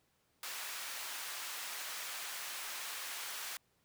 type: high-pass noise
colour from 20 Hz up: pink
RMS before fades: -43 dBFS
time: 0.43-3.57 s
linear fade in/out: 2 ms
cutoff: 1200 Hz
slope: 12 dB/octave
effects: pink hiss -75 dBFS RMS until 3.84 s + high-pass 60 Hz 12 dB/octave